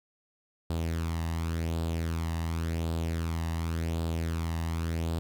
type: tone with flanger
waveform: sawtooth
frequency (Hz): 82.41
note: E2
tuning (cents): 0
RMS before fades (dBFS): -31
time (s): 0.7-5.19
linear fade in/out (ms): 0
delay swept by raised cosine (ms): 0.24 to 1.07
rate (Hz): 0.9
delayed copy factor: +0.55
effects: none